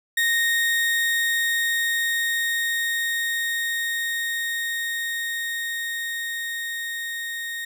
35% pulse tone with level ramp, 1857 Hz, A#6, 7 cents flat, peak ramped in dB -17 to -27 dBFS, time 0.17-7.65 s, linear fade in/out 5 ms, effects none

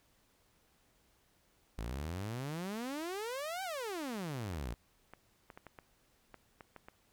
sawtooth exponential two-way sweep, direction up then down, 51.91 to 787 to 51.91 Hz, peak -34 dBFS, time 1.78-4.74 s, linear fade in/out 0 ms, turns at 3.63 s
clicks, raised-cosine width 0.5 ms, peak -34 dBFS, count 10, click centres 4.537 / 5.136 / 5.502 / 5.575 / 5.667 / 5.788 / 6.343 / 6.608 / 6.763 / 6.885 s
effects pink hiss -71 dBFS RMS until 7.12 s

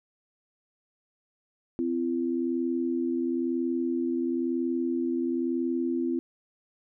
sine tone pair together, 257.9 / 338.9 Hz, C4 / E4, -25 / +48 cents, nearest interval perfect fourth, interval 473 cents, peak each -28 dBFS, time 1.79-6.19 s, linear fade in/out 0 ms, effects none

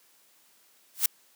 blue noise with exponential growth, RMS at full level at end -17 dBFS, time 0.94-1.06 s, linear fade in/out 5 ms, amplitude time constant 24 ms, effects white hiss -62 dBFS RMS until 1.35 s + high-pass 200 Hz 12 dB/octave

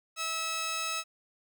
10% pulse tone pair together, 649 / 1298 Hz, E5 / E6, -27 / -27 cents, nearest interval octave, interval 1200 cents, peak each -32 / -25 dBFS, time 0.16-1.04 s, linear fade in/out 50 ms, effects none

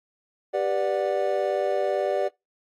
triangle chord, G major seventh, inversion none, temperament just, 392 / 490 / 588 / 735 Hz, G4 / B4 / D5 / F#5, 0 / -14 / +2 / -12 cents, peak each -26 / -28 / -23 / -28 dBFS, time 0.53-2.29 s, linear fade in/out 20 ms, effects noise-tail reverb RT60 0.2 s tail -24 dB re dry + AAC 48 kbps

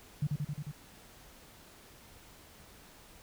sine tone with echo, 146.83 Hz, D3, in tune, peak -27 dBFS, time 0.22-0.27 s, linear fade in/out 5 ms, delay 89 ms, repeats 5, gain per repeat -2 dB, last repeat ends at 0.715 s, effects pink hiss -56 dBFS RMS until 3.22 s

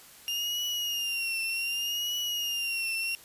35% pulse tone with vibrato, 2811 Hz, F7, 11 cents sharp, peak -27 dBFS, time 0.28-3.15 s, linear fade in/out 0 ms, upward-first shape triangle, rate 0.66 Hz, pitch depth 81 cents each way, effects white hiss -52 dBFS RMS until 3.24 s + resampled to 32000 Hz

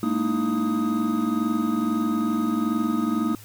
triangle tone cluster, 209.3 / 230.9 / 303 / 325.3 / 1250 Hz, G#3 / A#3 / D#4 / E4 / D#6, +14 / -16 / -46 / -23 / +8 cents, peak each -29 / -22 / -25 / -28 / -30 dBFS, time 0.03-3.35 s, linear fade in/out 2 ms, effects added 105 Hz sine -45 dBFS peak until 3.44 s + white hiss -48 dBFS RMS until 3.44 s

